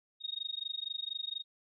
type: tone with amplitude modulation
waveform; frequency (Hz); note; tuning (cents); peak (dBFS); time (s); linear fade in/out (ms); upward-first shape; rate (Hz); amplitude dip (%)
sine; 3729; A#7; 0; -32; 0.2-1.44; 50; sine; 24.2; 100
effects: none